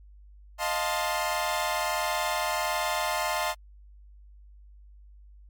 sawtooth chord, F dominant seventh, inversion third, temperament equal with one note detuned, 622.3 / 703.7 / 880 / 1046.5 Hz, Eb5 / F5 / A5 / C6, 0 / +13 / 0 / 0 cents, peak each -28 dBFS, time 0.58-3.55 s, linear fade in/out 50 ms, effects added 50 Hz sine -48 dBFS peak until 5.49 s + MP3 96 kbps

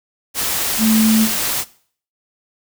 sine tone in noise, 220 Hz, A3, in tune, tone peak -12 dBFS, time 0.78-1.28 s, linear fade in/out 50 ms, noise white, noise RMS -20 dBFS, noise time 0.34-1.65 s, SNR +5 dB, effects noise-tail reverb RT60 0.5 s tail -19 dB re dry

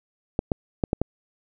clicks, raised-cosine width 2 ms, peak -8 dBFS, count 5, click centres 0.391 / 0.518 / 0.838 / 0.931 / 1.016 s, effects none

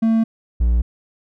triangle tone pair in turn, 224.7 / 58.71 Hz, A3 / A#1, +37 / +13 cents, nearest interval octave + major seventh, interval 2324 cents, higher first, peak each -11 dBFS, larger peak neither, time 0.02-0.24 / 0.6-0.82 s, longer neither, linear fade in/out 10 ms, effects none

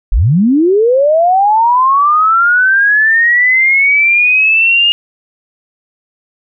sine linear sweep, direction up, 30.87 to 2854 Hz, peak -6 dBFS, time 0.12-4.92 s, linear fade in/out 0 ms, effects none

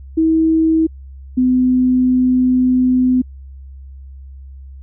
sine tone pair in turn, 321.5 / 253.6 Hz, E4 / B3, -43 / +46 cents, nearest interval major third, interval 411 cents, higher first, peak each -10 dBFS, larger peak neither, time 0.17-0.87 / 1.37-3.22 s, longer second, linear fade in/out 10 ms, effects added 67 Hz sine -32 dBFS peak until 4.82 s

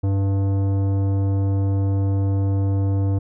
sine tone with tanh clipping, 98 Hz, G2, in tune, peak -19 dBFS, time 0.03-3.19 s, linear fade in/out 10 ms, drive 14 dB, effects none

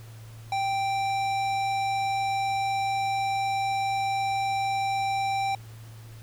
square tone with low-pass filter, 784 Hz, G5, in tune, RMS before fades -27 dBFS, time 0.52-5.55 s, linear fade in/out 2 ms, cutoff 6000 Hz, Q 0.63, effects added 112 Hz sine -42 dBFS peak until 6.22 s + pink hiss -53 dBFS RMS until 6.22 s

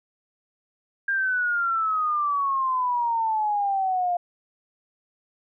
sine exponential sweep, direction down, 1608 to 698.5 Hz, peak -21 dBFS, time 1.08-4.17 s, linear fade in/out 5 ms, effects none

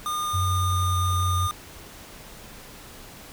square tone, 1215 Hz, D#6, 42 cents flat, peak -26 dBFS, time 0.06-1.51 s, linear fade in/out 0 ms
sine tone with pitch glide, 92.5 to 90.54 Hz, F#2 to F#2, 0 to -37 cents, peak -22 dBFS, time 0.33-1.48 s, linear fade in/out 20 ms, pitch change -37 cents, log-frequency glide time 0.43-1 s
effects pink hiss -44 dBFS RMS until 3.32 s

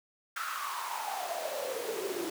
pink noise with high-pass filter sweep, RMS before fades -36 dBFS, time 0.36-2.3 s, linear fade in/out 5 ms, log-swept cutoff 1400 to 330 Hz, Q 8.3, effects none

